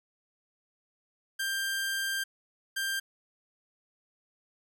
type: tone bursts at uneven times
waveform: sawtooth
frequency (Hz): 1585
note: G6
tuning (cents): +19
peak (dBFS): -26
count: 2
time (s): 1.39-2.24 / 2.76-3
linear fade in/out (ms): 10
effects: none